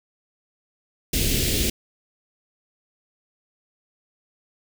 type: band-stop noise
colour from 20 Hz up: pink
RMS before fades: -22 dBFS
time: 1.13-1.7 s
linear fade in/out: 5 ms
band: 450 to 2400 Hz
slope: 24 dB/octave
effects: none